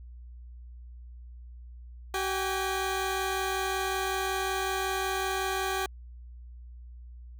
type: tone pair together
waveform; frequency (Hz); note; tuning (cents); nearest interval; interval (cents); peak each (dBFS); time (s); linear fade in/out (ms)
15% pulse; 381.8 / 809; G4 / G#5; -46 / -46; octave + minor second; 1300; -23 / -28; 2.14-5.86; 2
effects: added 60 Hz sine -43 dBFS peak until 7.39 s